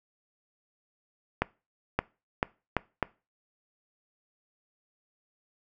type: accelerating click train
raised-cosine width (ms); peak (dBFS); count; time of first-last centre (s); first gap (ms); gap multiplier
0.5; -9; 5; 1.42-3.027; 570; 0.77
effects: noise-tail reverb RT60 0.3 s tail -22 dB re dry